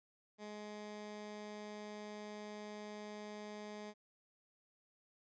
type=tone; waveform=15% pulse; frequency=210 Hz; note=G#3; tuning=19 cents sharp; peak=-40 dBFS; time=0.38-3.94 s; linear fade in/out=50 ms; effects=resampled to 16000 Hz